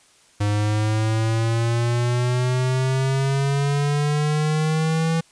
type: exponential sweep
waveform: square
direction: up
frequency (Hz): 102.8 to 164.7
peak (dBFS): -19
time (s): 0.4-5.21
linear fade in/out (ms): 10
effects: white hiss -55 dBFS RMS until 5.31 s + resampled to 22050 Hz